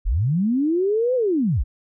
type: linear two-way sweep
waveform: sine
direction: up then down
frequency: 31.64 to 520 to 31.64 Hz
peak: -17 dBFS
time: 0.05-1.64 s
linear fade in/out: 20 ms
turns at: 1.15 s
effects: none